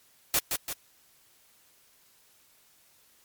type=noise with echo; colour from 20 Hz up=white; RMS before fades=-24 dBFS; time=0.34-0.39 s; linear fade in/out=2 ms; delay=170 ms; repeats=2; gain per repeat=-5 dB; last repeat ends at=0.73 s; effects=white hiss -62 dBFS RMS until 3.24 s + MP3 96 kbps